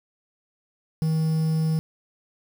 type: tone with quantisation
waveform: triangle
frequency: 159 Hz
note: D#3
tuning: 38 cents sharp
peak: -18 dBFS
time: 1.02-1.79 s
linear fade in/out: 0 ms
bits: 7
effects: none